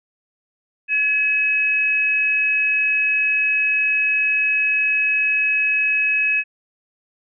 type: tone pair together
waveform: sine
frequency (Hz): 1700 / 2557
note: G#6 / D#7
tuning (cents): +40 / +47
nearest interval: perfect fifth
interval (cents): 707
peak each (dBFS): -25 / -16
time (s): 0.88-6.44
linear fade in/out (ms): 50
effects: none